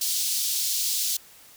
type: high-pass noise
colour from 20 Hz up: pink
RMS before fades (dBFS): -26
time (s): 0.01-1.17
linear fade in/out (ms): 5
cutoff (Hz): 3900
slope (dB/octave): 24
effects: white hiss -51 dBFS RMS until 1.56 s